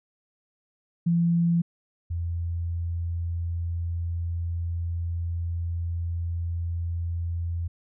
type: tone pair in turn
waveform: sine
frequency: 170 / 85 Hz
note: F3 / F2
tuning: -46 / -46 cents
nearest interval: octave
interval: 1200 cents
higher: first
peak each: -19 / -26 dBFS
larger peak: first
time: 1.06-1.62 / 2.1-7.68 s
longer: second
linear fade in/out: 10 ms
effects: none